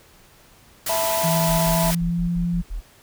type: noise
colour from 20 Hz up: white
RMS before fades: -26 dBFS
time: 0.86-1.95 s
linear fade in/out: 5 ms
type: chord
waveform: triangle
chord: E suspended fourth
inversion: none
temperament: equal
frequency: 659.3 / 880 / 987.8 Hz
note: E5 / A5 / B5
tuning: 0 / 0 / 0 cents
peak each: -21 / -27 / -26 dBFS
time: 0.89-1.91 s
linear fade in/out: 5 ms
type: tone with pitch glide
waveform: sine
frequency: 164.81 to 172.9 Hz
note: E3 to F3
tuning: 0 to -17 cents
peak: -20 dBFS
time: 1.23-2.62 s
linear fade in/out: 20 ms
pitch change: +83 cents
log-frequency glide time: 1.49-2.3 s
type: tone bursts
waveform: sine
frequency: 40.46 Hz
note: E1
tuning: 32 cents flat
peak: -25 dBFS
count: 8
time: 1.48-2.808 s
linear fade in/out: 20 ms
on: 110 ms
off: 64 ms
effects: pink hiss -52 dBFS RMS until 3.02 s